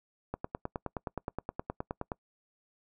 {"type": "click train", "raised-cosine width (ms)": 1, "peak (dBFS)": -20, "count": 18, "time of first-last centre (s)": [0.34, 2.118], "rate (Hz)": 9.56, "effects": ["noise-tail reverb RT60 0.1 s tail -25 dB re dry"]}